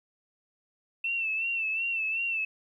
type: tone with vibrato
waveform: sine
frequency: 2676 Hz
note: E7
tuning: 25 cents sharp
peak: -27 dBFS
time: 1.04-2.45 s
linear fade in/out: 5 ms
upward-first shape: sine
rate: 2.7 Hz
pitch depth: 56 cents each way
effects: 11-bit